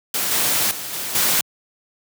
white noise with level steps, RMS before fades -22 / -19 / -30 / -27 / -18 dBFS, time 0.14-1.41 s, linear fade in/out 2 ms, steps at 0.31 / 0.71 / 0.93 / 1.15 s, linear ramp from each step 2 ms, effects high-pass 100 Hz 12 dB/octave

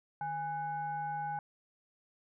sine tone with frequency modulation, 825 Hz, G#5, 12 cents flat, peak -34 dBFS, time 0.21-1.39 s, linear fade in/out 2 ms, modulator 674 Hz, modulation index 0.53, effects none

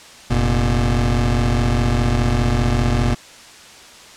25% pulse tone pair together, 44.95 / 120 Hz, F#1 / B2, -49 / -49 cents, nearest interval octave + perfect fourth, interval 1700 cents, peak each -14 dBFS, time 0.3-3.15 s, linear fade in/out 10 ms, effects white hiss -41 dBFS RMS until 4.16 s + low-pass 7000 Hz 12 dB/octave

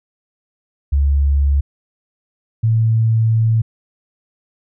sine tone pair in turn, 70.3 / 112.33 Hz, C#2 / A2, +25 / +36 cents, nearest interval minor sixth, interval 811 cents, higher second, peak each -11 dBFS, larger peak neither, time 0.92-1.61 / 2.63-3.62 s, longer second, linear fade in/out 10 ms, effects none

